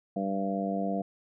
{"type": "harmonic tone", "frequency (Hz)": 97.9, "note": "G2", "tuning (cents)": -2, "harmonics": [2, 3, 4, 5, 6, 7], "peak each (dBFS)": [-31, -36, -43, -37, -40, -33], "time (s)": [0.16, 1.02], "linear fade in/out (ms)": 5, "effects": []}